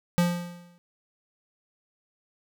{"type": "tone with exponential decay", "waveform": "square", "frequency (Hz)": 174.61, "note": "F3", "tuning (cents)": 0, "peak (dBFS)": -18, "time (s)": [0.18, 0.78], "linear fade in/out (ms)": 0, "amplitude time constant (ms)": 130, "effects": []}